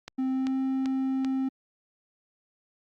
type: click train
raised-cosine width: 0.2 ms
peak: -20 dBFS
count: 4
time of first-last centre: 0.08-1.247 s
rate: 2.57 Hz
type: tone with pitch glide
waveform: triangle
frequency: 261.6 to 264.8 Hz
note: C4 to C4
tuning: 0 to +21 cents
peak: -23 dBFS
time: 0.18-1.49 s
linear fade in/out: 10 ms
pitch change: +21 cents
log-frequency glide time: 0.3-0.58 s
effects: Opus 48 kbps